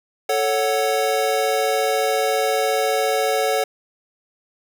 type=chord; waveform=square; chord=F# minor; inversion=first; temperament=equal; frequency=440 / 554.4 / 740 Hz; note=A4 / C#5 / F#5; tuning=0 / 0 / 0 cents; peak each=-23 dBFS; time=0.29-3.64 s; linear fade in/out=5 ms; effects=none